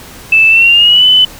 sine tone with pitch glide, 2637 to 3012 Hz, E7 to F#7, 0 to +30 cents, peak -3 dBFS, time 0.32-1.25 s, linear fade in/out 5 ms, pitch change +230 cents, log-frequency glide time 0.49-1.06 s, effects pink hiss -32 dBFS RMS until 1.39 s

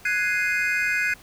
triangle chord, Ab dominant seventh, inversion third, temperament equal, 1480 / 1661.2 / 2093 / 2489 Hz, Gb6 / Ab6 / C7 / Eb7, 0 / 0 / 0 / 0 cents, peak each -25 dBFS, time 0.05-1.14 s, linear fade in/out 5 ms, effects pink hiss -49 dBFS RMS until 1.22 s

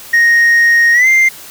sine tone with pitch glide, 1866 to 2095 Hz, A#6 to C7, +1 to +2 cents, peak -3 dBFS, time 0.13-1.29 s, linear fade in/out 10 ms, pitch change +201 cents, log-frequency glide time 0.93-1.08 s, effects tanh soft clip ceiling -5 dBFS + white hiss -33 dBFS RMS until 1.5 s

